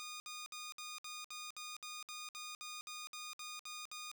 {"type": "tone bursts", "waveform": "10% pulse", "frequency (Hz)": 1226, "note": "D#6", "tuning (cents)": -26, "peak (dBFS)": -37, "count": 16, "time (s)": [0, 4.115], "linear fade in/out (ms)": 0, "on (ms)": 200, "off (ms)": 61, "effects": []}